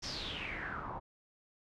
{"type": "noise with low-pass filter sweep", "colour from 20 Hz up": "pink", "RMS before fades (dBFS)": -41, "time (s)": [0.02, 1], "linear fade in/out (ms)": 20, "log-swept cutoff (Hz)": [5700, 870], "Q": 6.7, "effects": []}